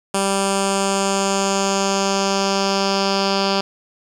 10% pulse tone with low-pass filter sweep, 196 Hz, G3, in tune, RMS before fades -19 dBFS, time 0.14-3.61 s, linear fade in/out 5 ms, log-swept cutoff 9100 to 4700 Hz, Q 3.2, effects 8-bit

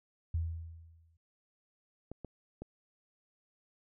sine tone with exponential decay, 82.41 Hz, E2, in tune, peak -28 dBFS, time 0.34-1.17 s, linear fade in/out 5 ms, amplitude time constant 180 ms
clicks, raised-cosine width 2 ms, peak -29 dBFS, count 3, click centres 2.116 / 2.247 / 2.62 s
effects none

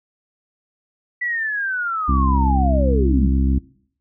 sine linear sweep, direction down, 1975.5 to 155.56 Hz, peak -20 dBFS, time 1.21-3.29 s, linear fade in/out 10 ms
harmonic tone, 66.8 Hz, C2, 36 cents sharp, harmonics 1 / 2 / 3 / 4 / 5, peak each -16 / -26 / -24 / -24 / -32 dBFS, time 2.08-3.59 s, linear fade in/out 10 ms
effects noise-tail reverb RT60 0.6 s tail -21 dB re dry

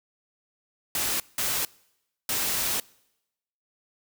white noise bursts at uneven times, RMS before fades -27 dBFS, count 3, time 0.95-1.2 / 1.38-1.65 / 2.29-2.8 s, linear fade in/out 2 ms, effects noise-tail reverb RT60 0.9 s tail -25 dB re dry

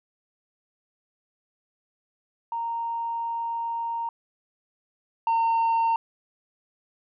sine tone pair in turn, 927 / 913.7 Hz, A#5 / A#5, -10 / -35 cents, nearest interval unison, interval 25 cents, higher first, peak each -26 / -17 dBFS, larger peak second, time 2.52-4.09 / 5.27-5.96 s, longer first, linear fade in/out 2 ms, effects tanh soft clip ceiling -19 dBFS

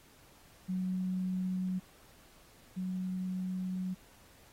sine tone pair in turn, 185 / 185 Hz, F#3 / F#3, 0 / 0 cents, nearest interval unison, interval 0 cents, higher neither, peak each -31 / -33 dBFS, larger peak first, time 0.68-1.8 / 2.76-3.95 s, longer second, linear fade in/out 20 ms, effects pink hiss -61 dBFS RMS until 4.52 s + AAC 48 kbps

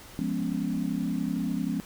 sine chord, C# dominant seventh, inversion first, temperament equal, 174.61 / 207.7 / 246.9 / 277.2 Hz, E#3 / G#3 / B3 / C#4, 0 / 0 / 0 / 0 cents, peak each -32 dBFS, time 0.19-1.8 s, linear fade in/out 0 ms, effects pink hiss -48 dBFS RMS until 1.85 s

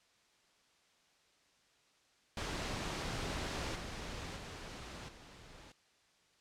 pink noise with level steps, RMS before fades -39 / -44 / -47 / -55 dBFS, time 2.37-5.72 s, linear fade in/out 2 ms, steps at 3.75 / 4.36 / 5.08 s, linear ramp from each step 10 ms, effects white hiss -70 dBFS RMS until 6.4 s + low-pass 6000 Hz 12 dB/octave

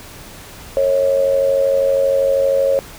sine tone with amplitude modulation, 547 Hz, C#5, 23 cents flat, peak -9 dBFS, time 0.77-2.79 s, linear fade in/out 0 ms, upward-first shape sine, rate 92.7 Hz, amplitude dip 65%, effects pink hiss -37 dBFS RMS until 2.98 s

